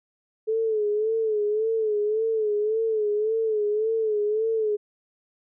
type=tone with vibrato; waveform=sine; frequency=432.2 Hz; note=A4; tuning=31 cents flat; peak=-21 dBFS; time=0.47-4.77 s; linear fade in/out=20 ms; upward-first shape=sine; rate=1.8 Hz; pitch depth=71 cents each way; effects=none